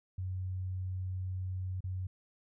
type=tone with dropouts; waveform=sine; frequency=92.8 Hz; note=F#2; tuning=6 cents sharp; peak=-34 dBFS; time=0.18-2.07 s; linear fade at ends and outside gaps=5 ms; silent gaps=1.806-1.84 s; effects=none